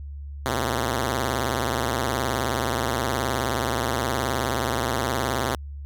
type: tone with vibrato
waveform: 5% pulse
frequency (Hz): 123.47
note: B2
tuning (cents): 0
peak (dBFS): -12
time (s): 0.46-5.55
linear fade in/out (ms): 0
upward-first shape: sine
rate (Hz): 19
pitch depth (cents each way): 180
effects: added 71 Hz sine -33 dBFS peak until 5.85 s